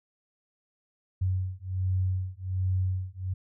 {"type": "beating tone pair", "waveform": "sine", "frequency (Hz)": [92.5, 93.8], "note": ["F#2", "F#2"], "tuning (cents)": [0, 24], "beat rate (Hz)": 1.3, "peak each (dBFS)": -29, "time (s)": [1.21, 3.34], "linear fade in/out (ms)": 10, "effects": []}